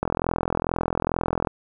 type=click train; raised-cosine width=1 ms; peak=-8 dBFS; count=62; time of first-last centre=0.03-1.472 s; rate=42.3 Hz; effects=none